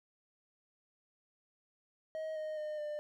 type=tone with pitch steps; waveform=triangle; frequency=631 / 619.8 / 608.8 / 598 Hz; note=D#5 / D#5 / D#5 / D5; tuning=+24 / -7 / -38 / +31 cents; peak=-35 dBFS; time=2.15-2.99 s; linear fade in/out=0 ms; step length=210 ms; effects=none